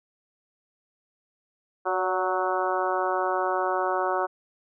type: harmonic tone with a mistuned harmonic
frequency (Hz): 185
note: F#3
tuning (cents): 0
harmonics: 2 / 3 / 4 / 5 / 6 / 7 / 8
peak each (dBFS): -30 / -30 / -29 / -31 / -31 / -32 / -35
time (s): 1.85-4.27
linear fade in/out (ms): 20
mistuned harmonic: 3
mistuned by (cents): +29
effects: none